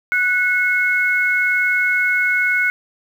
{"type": "tone pair together", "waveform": "sine", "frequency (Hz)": [1480, 2181], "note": ["F#6", "C#7"], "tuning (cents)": [0, -29], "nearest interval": "perfect fifth", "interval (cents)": 671, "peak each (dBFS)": -17, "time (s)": [0.12, 2.7], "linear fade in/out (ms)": 0, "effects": ["7-bit"]}